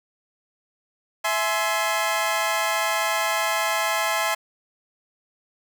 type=chord; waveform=20% pulse; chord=E augmented; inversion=none; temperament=equal with one note detuned; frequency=659.3 / 844.6 / 1046.5 Hz; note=E5 / G#5 / B#5; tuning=0 / +29 / 0 cents; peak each=-21 dBFS; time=1.24-4.35 s; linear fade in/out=10 ms; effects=none